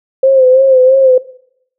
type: tone with vibrato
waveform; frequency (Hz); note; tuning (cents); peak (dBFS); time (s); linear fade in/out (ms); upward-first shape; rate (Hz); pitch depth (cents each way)
sine; 523.3; C5; 0; -4; 0.23-1.18; 5; sine; 3; 53
effects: noise-tail reverb RT60 0.7 s tail -19 dB re dry